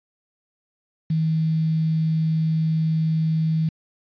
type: tone with quantisation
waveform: sine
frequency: 159.5 Hz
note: D#3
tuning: 43 cents sharp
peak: -18 dBFS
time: 1.1-3.69 s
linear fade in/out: 5 ms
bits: 7
effects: resampled to 11025 Hz